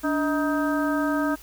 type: harmonic tone with a mistuned harmonic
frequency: 314.2 Hz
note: D#4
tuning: 17 cents sharp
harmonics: 1 / 2 / 3 / 4 / 5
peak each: -23 / -29 / -33 / -31 / -31 dBFS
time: 0.03-1.36 s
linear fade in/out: 20 ms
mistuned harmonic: 1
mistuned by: -130 cents
effects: added 50 Hz sine -48 dBFS peak until 1.42 s + white hiss -48 dBFS RMS until 1.42 s